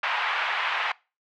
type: band-pass noise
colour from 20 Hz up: pink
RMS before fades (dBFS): -27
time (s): 0.03-0.92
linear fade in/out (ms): 5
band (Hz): 880 to 2900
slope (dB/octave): 24
effects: noise-tail reverb RT60 0.3 s tail -23 dB re dry